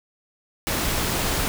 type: noise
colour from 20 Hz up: pink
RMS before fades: -24 dBFS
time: 0.67-1.48 s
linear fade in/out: 0 ms
effects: none